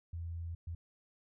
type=tone bursts at uneven times; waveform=sine; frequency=84.2 Hz; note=E2; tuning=37 cents sharp; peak=-38 dBFS; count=2; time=0.13-0.55 / 0.67-0.75 s; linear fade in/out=5 ms; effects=none